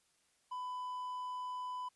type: tone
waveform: triangle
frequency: 1000 Hz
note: B5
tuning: 21 cents sharp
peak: -37 dBFS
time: 0.51-1.89 s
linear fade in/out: 10 ms
effects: white hiss -74 dBFS RMS until 1.95 s + resampled to 24000 Hz